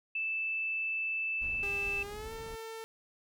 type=tone; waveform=sine; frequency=2637 Hz; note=E7; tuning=in tune; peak=-31 dBFS; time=0.15-2.03 s; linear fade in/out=5 ms
type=noise; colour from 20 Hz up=brown; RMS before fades=-47 dBFS; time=1.41-2.56 s; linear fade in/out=10 ms
type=tone with pitch glide; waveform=sawtooth; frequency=401.6 to 448.2 Hz; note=G4 to A4; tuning=+42 to +32 cents; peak=-37 dBFS; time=1.63-2.84 s; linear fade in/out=0 ms; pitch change=+190 cents; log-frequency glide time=2.04-2.32 s
effects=none